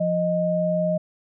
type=tone pair together; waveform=sine; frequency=174.26 / 621 Hz; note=F3 / D#5; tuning=-4 / -3 cents; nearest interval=octave + minor seventh; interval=2201 cents; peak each=-24 / -21 dBFS; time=0-0.98 s; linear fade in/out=10 ms; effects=none